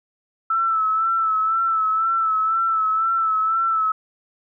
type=tone with vibrato; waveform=sine; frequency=1318.5 Hz; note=E6; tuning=in tune; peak=-17 dBFS; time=0.5-3.92 s; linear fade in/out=5 ms; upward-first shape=sine; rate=2 Hz; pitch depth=40 cents each way; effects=none